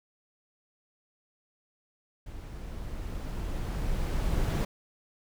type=noise with level ramp; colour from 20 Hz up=brown; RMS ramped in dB=-42 to -25 dBFS; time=2.26-4.65 s; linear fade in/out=5 ms; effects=none